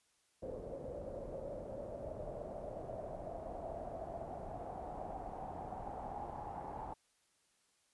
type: noise with low-pass filter sweep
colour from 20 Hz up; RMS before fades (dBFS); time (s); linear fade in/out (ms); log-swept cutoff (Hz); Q
pink; -45; 0.42-6.94; 10; 530 to 850; 6.7
effects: white hiss -75 dBFS RMS until 7.93 s + resampled to 24000 Hz